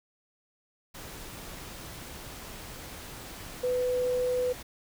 sine tone in noise, 499.1 Hz, B4, 18 cents sharp, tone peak -25 dBFS, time 3.63-4.53 s, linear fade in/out 10 ms, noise pink, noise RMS -43 dBFS, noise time 0.94-4.63 s, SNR +15 dB, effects none

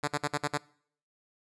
5% pulse tone bursts, 146.83 Hz, D3, in tune, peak -16 dBFS, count 6, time 0.03-0.579 s, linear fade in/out 10 ms, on 49 ms, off 51 ms, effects noise-tail reverb RT60 0.6 s tail -23 dB re dry + resampled to 22050 Hz

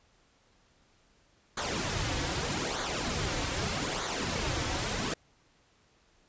pink noise with flanger, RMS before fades -32 dBFS, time 1.57-5.14 s, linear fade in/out 5 ms, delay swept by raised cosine 0.37 to 4.97 ms, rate 0.81 Hz, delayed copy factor -0.65, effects pink hiss -66 dBFS RMS until 6.28 s + resampled to 16000 Hz

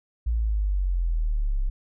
sine exponential sweep, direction down, 58.7 to 32.45 Hz, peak -21 dBFS, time 0.26-1.7 s, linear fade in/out 10 ms, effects none

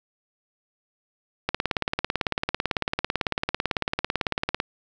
click train, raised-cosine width 0.3 ms, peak -7 dBFS, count 57, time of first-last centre 1.49-4.601 s, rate 18 Hz, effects none

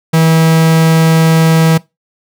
45% pulse tone, 161.8 Hz, E3, 32 cents flat, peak -6 dBFS, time 0.13-1.78 s, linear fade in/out 10 ms, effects noise-tail reverb RT60 0.2 s tail -21 dB re dry

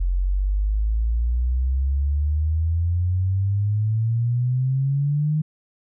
sine exponential sweep, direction up, 43.65 to 155.56 Hz, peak -18 dBFS, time 0-5.42 s, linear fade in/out 10 ms, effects none

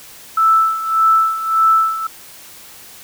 sine tone with tremolo, 1318.5 Hz, E6, in tune, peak -8 dBFS, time 0.37-2.07 s, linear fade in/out 5 ms, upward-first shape sine, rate 1.7 Hz, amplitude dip 75%, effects white hiss -39 dBFS RMS until 3.03 s

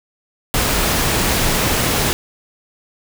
pink noise, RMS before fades -17 dBFS, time 0.54-2.13 s, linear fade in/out 0 ms, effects none

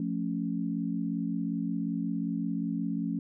sine chord, F augmented, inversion none, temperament equal, 174.61 / 220 / 277.2 Hz, F3 / A3 / C#4, 0 / 0 / 0 cents, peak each -33 dBFS, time 0-3.19 s, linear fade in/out 2 ms, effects none

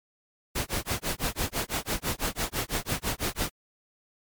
pink noise with tremolo, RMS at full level -27 dBFS, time 0.55-3.5 s, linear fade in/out 10 ms, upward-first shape sine, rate 6 Hz, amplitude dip 100%, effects MP3 96 kbps

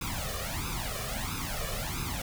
pink noise with flanger, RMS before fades -34 dBFS, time 0.01-2.22 s, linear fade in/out 5 ms, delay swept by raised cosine 0.79 to 1.72 ms, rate 1.5 Hz, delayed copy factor +0.85, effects none

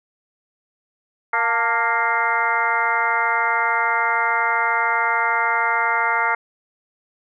harmonic tone with a mistuned harmonic, 233.1 Hz, A#3, in tune, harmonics 2 / 3 / 4 / 5 / 6 / 7 / 8 / 9, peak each -33 / -28 / -22 / -26 / -22 / -31 / -28 / -24 dBFS, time 1.33-6.35 s, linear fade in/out 5 ms, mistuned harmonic 4, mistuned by -52 cents, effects none

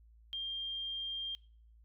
sine tone, 3196 Hz, G7, 33 cents sharp, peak -36 dBFS, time 0.33-1.35 s, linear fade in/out 0 ms, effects noise-tail reverb RT60 0.5 s tail -22 dB re dry + added 56 Hz sine -58 dBFS peak until 1.84 s

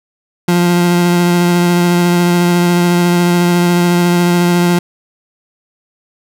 30% pulse tone with vibrato, 175 Hz, F3, 4 cents sharp, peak -6 dBFS, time 0.48-4.79 s, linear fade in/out 5 ms, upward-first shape sine, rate 14 Hz, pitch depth 14 cents each way, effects none

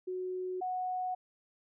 sine tone pair in turn, 368.2 / 736.4 Hz, F#4 / F#5, -8 / -8 cents, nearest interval octave, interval 1200 cents, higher second, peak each -34 / -32 dBFS, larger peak second, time 0.07-0.61 / 0.61-1.15 s, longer neither, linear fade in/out 10 ms, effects none

